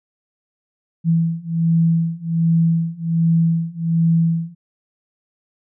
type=beating tone pair; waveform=sine; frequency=164.81 / 166.11 Hz; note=E3 / E3; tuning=0 / +14 cents; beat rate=1.3 Hz; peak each=-18 / -17 dBFS; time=1.04-4.55 s; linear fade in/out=50 ms; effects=none